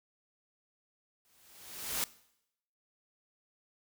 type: noise with exponential growth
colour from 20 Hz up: white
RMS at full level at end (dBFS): -31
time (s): 1.25-2.04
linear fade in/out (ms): 0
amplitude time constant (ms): 170
effects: noise-tail reverb RT60 0.8 s tail -20 dB re dry